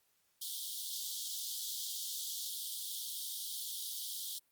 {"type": "high-pass noise", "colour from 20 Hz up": "pink", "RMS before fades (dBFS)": -41, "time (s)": [0.41, 4.39], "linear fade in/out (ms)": 10, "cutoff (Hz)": 3200, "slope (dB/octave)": 96, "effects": ["white hiss -75 dBFS RMS until 4.51 s", "Opus 48 kbps"]}